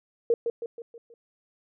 sine tone with echo, 466.2 Hz, A#4, in tune, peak -18 dBFS, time 0.3-0.34 s, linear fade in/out 2 ms, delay 160 ms, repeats 5, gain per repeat -6 dB, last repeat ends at 1.14 s, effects none

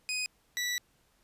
20% pulse tone pair in turn, 2500 / 1959.1 Hz, D#7 / B6, +8 / -14 cents, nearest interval major third, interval 422 cents, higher first, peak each -26 / -25 dBFS, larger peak second, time 0.09-0.26 / 0.57-0.78 s, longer second, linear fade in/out 0 ms, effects pink hiss -69 dBFS RMS until 1.23 s + resampled to 32000 Hz

